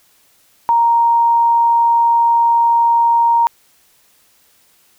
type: tone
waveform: sine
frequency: 933 Hz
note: A#5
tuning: 1 cent sharp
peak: -9 dBFS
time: 0.69-3.47 s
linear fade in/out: 0 ms
effects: white hiss -54 dBFS RMS until 4.98 s